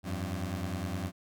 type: beating tone pair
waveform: 20% pulse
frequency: 86.5 / 96.3 Hz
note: F2 / G2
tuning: -16 / -30 cents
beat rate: 9.8 Hz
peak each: -31 / -31 dBFS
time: 0.03-1.12 s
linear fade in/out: 50 ms
effects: none